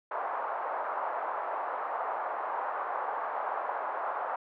pink band-pass noise, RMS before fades -34 dBFS, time 0.11-4.36 s, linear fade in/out 5 ms, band 670 to 1200 Hz, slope 24 dB/octave, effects none

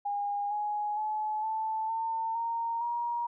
sine tone with pitch steps, 814 / 835 / 856.4 / 878.5 / 901.1 / 924.3 / 948.1 Hz, G#5 / G#5 / A5 / A5 / A5 / A#5 / A#5, -35 / +9 / -47 / -3 / +41 / -15 / +29 cents, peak -29 dBFS, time 0.05-3.27 s, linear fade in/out 10 ms, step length 460 ms, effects none

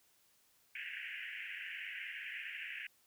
pink band-pass noise, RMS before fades -45 dBFS, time 0.75-2.87 s, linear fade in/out 5 ms, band 1600 to 2900 Hz, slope 96 dB/octave, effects white hiss -71 dBFS RMS until 3.06 s

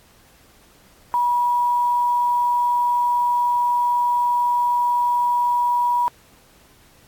sine tone with quantisation, 968 Hz, B5, 35 cents flat, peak -16 dBFS, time 1.14-6.08 s, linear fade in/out 0 ms, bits 7, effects pink hiss -53 dBFS RMS until 7.07 s + AAC 64 kbps

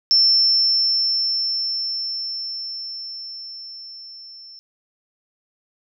sine tone with level ramp, 5360 Hz, E8, 28 cents sharp, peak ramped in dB -11 to -39 dBFS, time 0.11-4.59 s, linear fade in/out 0 ms, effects none

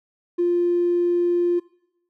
triangle tone, 349.2 Hz, F4, in tune, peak -13 dBFS, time 0.38-1.6 s, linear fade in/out 20 ms, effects noise-tail reverb RT60 0.8 s tail -25 dB re dry + tanh soft clip ceiling -15 dBFS

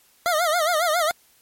25% pulse tone with vibrato, 659.3 Hz, E5, in tune, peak -15 dBFS, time 0.26-1.11 s, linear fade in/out 0 ms, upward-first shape sine, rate 7.3 Hz, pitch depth 150 cents each way, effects white hiss -58 dBFS RMS until 1.41 s + MP3 64 kbps

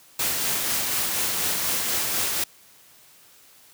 white noise with tremolo, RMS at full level -24 dBFS, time 0.19-2.44 s, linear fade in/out 5 ms, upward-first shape sine, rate 4.1 Hz, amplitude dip 25%, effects white hiss -53 dBFS RMS until 3.73 s + high-pass 60 Hz 12 dB/octave

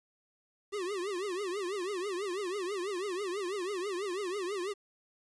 square tone with vibrato, 381.6 Hz, G4, 47 cents flat, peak -34 dBFS, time 0.72-4.74 s, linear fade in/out 20 ms, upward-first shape triangle, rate 6.1 Hz, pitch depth 200 cents each way, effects resampled to 22050 Hz + 10-bit

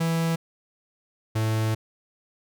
45% pulse tone pair in turn, 164.81 / 110 Hz, E3 / A2, 0 / 0 cents, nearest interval perfect fifth, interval 700 cents, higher first, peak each -22 / -22 dBFS, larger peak neither, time 0-0.36 / 1.35-1.75 s, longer second, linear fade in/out 10 ms, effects none

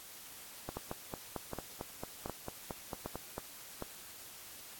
two click trains, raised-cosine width 1 ms, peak -24 / -24 dBFS, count 13 / 5, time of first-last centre 0.69-3.381 / 0.77-3.823 s, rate 4.46 / 1.31 Hz, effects white hiss -51 dBFS RMS until 4.79 s + AAC 64 kbps

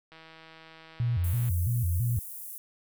click train, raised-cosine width 0.3 ms, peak -34 dBFS, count 221, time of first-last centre 0.12-1.486 s, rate 161 Hz
sine tone with vibrato, 102.3 Hz, G#2, 26 cents flat, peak -24 dBFS, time 1-2.19 s, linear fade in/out 0 ms, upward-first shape square, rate 3 Hz, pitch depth 270 cents each way
pink high-pass noise, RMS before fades -41 dBFS, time 1.24-2.58 s, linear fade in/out 0 ms, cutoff 11000 Hz, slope 24 dB/octave
effects none

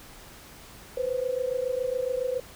sine tone pair together, 496.1 / 523.3 Hz, B4 / C5, +8 / 0 cents, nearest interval minor second, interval 92 cents, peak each -28 / -29 dBFS, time 0.97-2.4 s, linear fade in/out 5 ms, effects pink hiss -48 dBFS RMS until 2.55 s

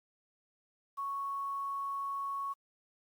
sine tone with quantisation, 1108.7 Hz, C#6, in tune, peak -34 dBFS, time 0.97-2.54 s, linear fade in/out 20 ms, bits 10, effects Opus 48 kbps

